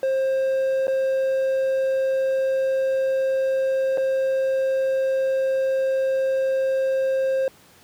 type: tone with dropouts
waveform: triangle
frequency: 531 Hz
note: C5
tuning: 25 cents sharp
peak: -17 dBFS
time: 0.03-7.48 s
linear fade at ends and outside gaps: 1 ms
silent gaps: 0.87-0.88 / 3.974-3.98 s
effects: pink hiss -52 dBFS RMS until 7.83 s + high-pass 100 Hz 12 dB/octave